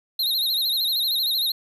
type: tone with vibrato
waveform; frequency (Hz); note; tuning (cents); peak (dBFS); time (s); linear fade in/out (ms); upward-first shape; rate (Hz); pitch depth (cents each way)
square; 3951; B7; 0; -21; 0.19-1.52; 5; sine; 13; 120
effects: none